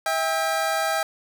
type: tone pair together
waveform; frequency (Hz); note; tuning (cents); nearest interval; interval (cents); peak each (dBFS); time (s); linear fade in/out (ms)
25% pulse; 649.4 / 798; E5 / G5; -26 / +31; major third; 357; -21; 0.06-1.03; 2
effects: none